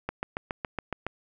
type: click train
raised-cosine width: 0.5 ms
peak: -15 dBFS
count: 8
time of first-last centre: 0.09-1.066 s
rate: 7.17 Hz
effects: none